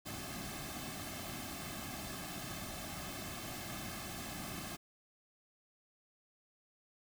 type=noise with comb filter; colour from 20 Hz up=pink; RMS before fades=-44 dBFS; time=0.05-4.77 s; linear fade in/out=20 ms; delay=2.1 ms; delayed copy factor=-0.75; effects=none